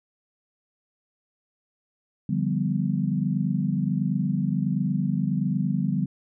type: chord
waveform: sine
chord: G dominant seventh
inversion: second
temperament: equal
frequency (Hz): 146.83 / 174.61 / 196 / 246.9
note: D3 / F3 / G3 / B3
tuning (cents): 0 / 0 / 0 / 0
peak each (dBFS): -27 / -28 / -26 / -30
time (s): 2.29-6.06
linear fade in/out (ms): 5
effects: none